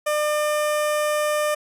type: tone with notch filter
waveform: sawtooth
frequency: 600 Hz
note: D5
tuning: 37 cents sharp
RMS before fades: -22 dBFS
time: 0.06-1.55 s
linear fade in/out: 10 ms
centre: 4200 Hz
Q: 1.5
effects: resampled to 32000 Hz